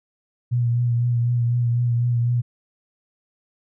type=tone with vibrato; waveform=sine; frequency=120 Hz; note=B2; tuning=49 cents flat; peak=-17 dBFS; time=0.51-2.42 s; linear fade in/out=20 ms; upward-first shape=triangle; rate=4 Hz; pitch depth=34 cents each way; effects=none